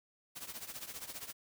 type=noise with tremolo; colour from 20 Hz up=white; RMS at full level=-42 dBFS; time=0.35-1.33 s; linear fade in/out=20 ms; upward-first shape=triangle; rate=15 Hz; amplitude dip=85%; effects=none